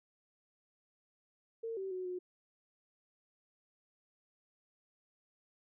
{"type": "tone with pitch steps", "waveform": "sine", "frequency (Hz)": [455, 384.3, 369.2, 362.3], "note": ["A#4", "G4", "F#4", "F#4"], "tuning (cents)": [-42, -34, -4, -36], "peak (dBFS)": -37, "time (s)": [1.63, 2.19], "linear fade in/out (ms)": 10, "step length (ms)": 140, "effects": []}